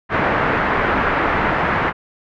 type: low-pass noise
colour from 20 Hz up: white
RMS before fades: -18 dBFS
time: 0.09-1.93 s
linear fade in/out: 50 ms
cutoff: 1800 Hz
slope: 24 dB/octave
effects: none